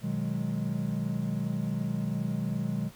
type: chord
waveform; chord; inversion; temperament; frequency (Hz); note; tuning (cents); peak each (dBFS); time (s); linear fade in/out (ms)
triangle; G# minor seventh; first; equal; 123.47 / 155.56 / 185 / 207.7; B2 / D#3 / F#3 / G#3; 0 / 0 / 0 / 0; -33 / -32 / -32 / -31; 0.01-2.91; 50
effects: pink hiss -54 dBFS RMS until 2.95 s